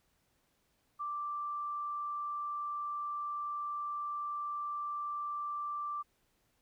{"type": "tone", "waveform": "sine", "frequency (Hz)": 1174.7, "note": "D6", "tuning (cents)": 0, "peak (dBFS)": -35, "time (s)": [0.99, 6.03], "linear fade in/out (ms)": 20, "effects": ["pink hiss -75 dBFS RMS until 6.61 s"]}